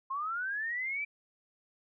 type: linear sweep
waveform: sine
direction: up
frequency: 1046.5 to 2349 Hz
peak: -32 dBFS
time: 0.1-1.05 s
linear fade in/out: 10 ms
effects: none